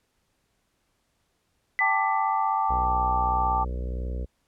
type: tone with exponential decay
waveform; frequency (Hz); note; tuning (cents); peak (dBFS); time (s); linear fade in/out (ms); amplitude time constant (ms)
sine; 2000; B6; +21; -20; 1.79-2.85; 0; 230
type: chord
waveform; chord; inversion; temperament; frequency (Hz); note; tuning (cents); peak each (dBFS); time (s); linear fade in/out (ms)
sine; G suspended second; none; equal; 784 / 880 / 1174.7; G5 / A5 / D6; 0 / 0 / 0; -27 / -25 / -27; 1.8-3.65; 20
type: harmonic tone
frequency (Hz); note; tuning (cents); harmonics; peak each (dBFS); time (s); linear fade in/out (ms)
61.74; B1; 0; 1 / 2 / 3 / 4 / 5 / 6 / 7 / 8 / 9 / 10; -28 / -42 / -42 / -46 / -47 / -49 / -45 / -45 / -47 / -57; 2.69-4.26; 20
effects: pink hiss -72 dBFS RMS until 4.47 s + low-pass 12000 Hz 12 dB/octave